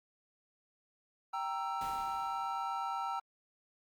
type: chord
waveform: triangle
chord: E diminished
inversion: first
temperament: equal with one note detuned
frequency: 784 / 932.3 / 1328.4 Hz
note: G5 / Bb5 / E6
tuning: 0 / 0 / +13 cents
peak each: -37 dBFS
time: 1.33-3.2 s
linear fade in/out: 10 ms
type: noise with exponential decay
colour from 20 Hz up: pink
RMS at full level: -47 dBFS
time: 1.81-3.06 s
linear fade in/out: 2 ms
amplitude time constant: 270 ms
effects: Opus 48 kbps